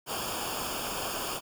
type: noise with comb filter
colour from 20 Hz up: pink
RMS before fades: -34 dBFS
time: 0.06-1.41 s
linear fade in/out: 50 ms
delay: 0.5 ms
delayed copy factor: -0.8
effects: none